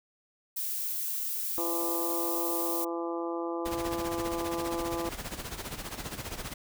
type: noise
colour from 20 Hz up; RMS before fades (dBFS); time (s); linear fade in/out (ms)
violet; -33; 0.56-2.85; 10
type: harmonic tone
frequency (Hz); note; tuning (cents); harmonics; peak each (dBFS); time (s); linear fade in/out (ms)
169; E3; +43; 2 / 3 / 4 / 5 / 6 / 7; -33 / -37 / -41 / -41 / -42 / -42; 1.58-5.09; 0
type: noise with tremolo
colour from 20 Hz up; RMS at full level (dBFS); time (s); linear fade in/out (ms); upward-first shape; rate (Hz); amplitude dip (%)
pink; -36; 3.65-6.54; 10; sine; 15; 70
effects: none